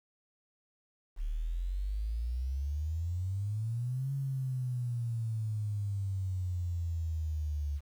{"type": "exponential two-way sweep", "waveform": "sine", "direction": "up then down", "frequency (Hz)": [35.61, 138.59, 71.1], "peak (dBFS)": -31, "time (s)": [1.16, 7.81], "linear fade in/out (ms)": 50, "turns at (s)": 4.13, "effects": ["10-bit"]}